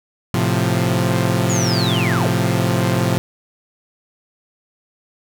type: chord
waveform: sawtooth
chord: F major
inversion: first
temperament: equal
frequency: 110 / 130.81 / 174.61 Hz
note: A2 / C3 / F3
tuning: 0 / 0 / 0 cents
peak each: -16 dBFS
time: 0.34-3.18 s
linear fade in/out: 0 ms
type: linear sweep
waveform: sine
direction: down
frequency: 7000 to 266.8 Hz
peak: -22 dBFS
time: 1.49-2.29 s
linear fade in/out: 10 ms
effects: none